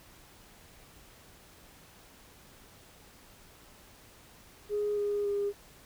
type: tone with pitch steps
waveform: sine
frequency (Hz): 415.3 / 410.3 / 405.3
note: G#4 / G#4 / G#4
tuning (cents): 0 / -21 / -42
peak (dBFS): -27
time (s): 4.69-5.53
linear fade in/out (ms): 50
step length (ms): 280
effects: tanh soft clip ceiling -23 dBFS + pink hiss -56 dBFS RMS until 5.85 s